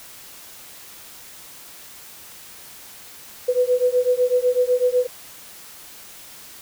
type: beating tone pair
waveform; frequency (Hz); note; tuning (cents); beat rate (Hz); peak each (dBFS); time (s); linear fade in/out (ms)
sine; 493.9 / 501.9; B4 / B4; 0 / +28; 8; -19; 3.48-5.07; 10
effects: white hiss -42 dBFS RMS until 6.61 s